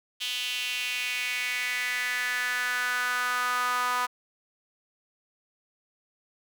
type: tone with high-pass filter sweep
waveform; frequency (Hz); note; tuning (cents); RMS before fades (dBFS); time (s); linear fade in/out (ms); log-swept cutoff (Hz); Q
sawtooth; 247.9; B3; +7; -29; 0.2-4.07; 20; 3100 to 1100; 4.3
effects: none